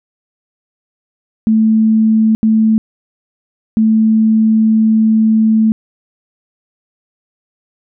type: tone bursts at uneven times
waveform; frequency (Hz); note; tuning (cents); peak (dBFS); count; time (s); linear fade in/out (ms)
sine; 220; A3; 0; -7; 3; 1.47-2.35 / 2.43-2.78 / 3.77-5.72; 0
effects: none